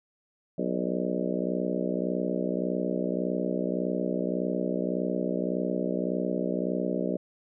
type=harmonic tone with a mistuned harmonic; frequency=61.74 Hz; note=B1; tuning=in tune; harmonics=3 / 4 / 5 / 6 / 7 / 8 / 9 / 10; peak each=-32 / -33 / -34 / -35 / -35 / -36 / -37 / -37 dBFS; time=0.58-7.17 s; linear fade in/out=5 ms; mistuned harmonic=9; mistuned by=+45 cents; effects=none